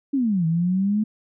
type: exponential two-way sweep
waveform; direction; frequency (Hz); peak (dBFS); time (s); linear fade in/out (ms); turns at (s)
sine; down then up; 288.6 to 159.7 to 218.3; -18; 0.13-1.04; 10; 0.46
effects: none